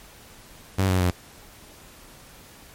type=tone with pitch steps; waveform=sawtooth; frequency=95.8 / 92.7 / 89.69 Hz; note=G2 / F#2 / F2; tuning=-39 / +4 / +47 cents; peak=-15 dBFS; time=0.78-1.11 s; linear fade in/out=10 ms; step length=110 ms; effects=pink hiss -48 dBFS RMS until 2.74 s + MP3 64 kbps